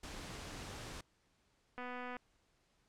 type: noise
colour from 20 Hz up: pink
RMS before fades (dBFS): -47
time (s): 0.03-1.01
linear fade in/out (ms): 5
type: click train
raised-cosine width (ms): 0.5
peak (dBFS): -31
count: 97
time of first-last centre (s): 1.78-2.167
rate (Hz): 248
effects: pink hiss -75 dBFS RMS until 2.88 s + low-pass 8000 Hz 12 dB/octave